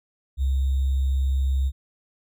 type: tone with sample-and-hold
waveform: sine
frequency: 67 Hz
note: C2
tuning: 42 cents sharp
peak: -19 dBFS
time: 0.37-1.72 s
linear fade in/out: 50 ms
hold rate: 3675 Hz
effects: none